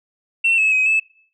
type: tone with pitch steps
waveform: sine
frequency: 2705 / 2591 / 2531 / 2613 Hz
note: E7 / E7 / D#7 / E7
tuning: +44 / -30 / +29 / -16 cents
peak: -12 dBFS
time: 0.44-1 s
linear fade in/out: 10 ms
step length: 140 ms
effects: noise-tail reverb RT60 0.5 s tail -21 dB re dry + tanh soft clip ceiling -10 dBFS